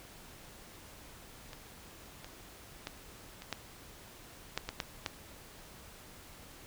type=clicks; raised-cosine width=0.2 ms; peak=-28 / -28 / -21 / -28 / -17 / -15 / -19 / -16 / -16 dBFS; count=9; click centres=1.532 / 2.245 / 2.871 / 3.421 / 3.527 / 4.576 / 4.69 / 4.802 / 5.062 s; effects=pink hiss -53 dBFS RMS until 6.66 s